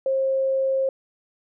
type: tone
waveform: sine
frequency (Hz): 534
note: C5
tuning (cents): +35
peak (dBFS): -19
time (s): 0.06-0.89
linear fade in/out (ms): 2
effects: none